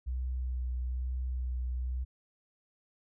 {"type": "tone with vibrato", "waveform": "sine", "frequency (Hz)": 62.7, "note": "B1", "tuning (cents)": 27, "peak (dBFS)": -31, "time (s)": [0.06, 2.05], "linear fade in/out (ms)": 20, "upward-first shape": "sine", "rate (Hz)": 1.1, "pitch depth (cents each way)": 18, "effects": []}